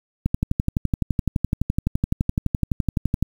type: click train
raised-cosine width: 5 ms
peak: -7 dBFS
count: 36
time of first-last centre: 0.26-3.226 s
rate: 11.8 Hz
effects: 7-bit